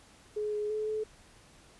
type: tone with pitch steps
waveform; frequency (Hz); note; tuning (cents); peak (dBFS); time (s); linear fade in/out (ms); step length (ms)
sine; 422.1 / 419.6 / 429 / 431.7; G#4 / G#4 / A4 / A4; +28 / +18 / -44 / -33; -30; 0.36-1.04; 10; 170
effects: pink hiss -58 dBFS RMS until 1.79 s + resampled to 24000 Hz